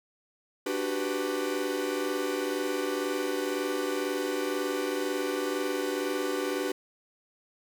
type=chord; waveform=45% pulse; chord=G major seventh; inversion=second; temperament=equal with one note detuned; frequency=293.7 / 370 / 392 / 496.7 Hz; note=D4 / F#4 / G4 / B4; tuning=0 / 0 / 0 / +10 cents; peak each=-34 dBFS; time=0.66-6.72 s; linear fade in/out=5 ms; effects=none